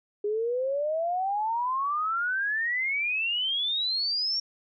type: exponential sweep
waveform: sine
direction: up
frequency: 407.2 to 5588 Hz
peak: -25 dBFS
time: 0.24-4.4 s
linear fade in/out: 5 ms
effects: none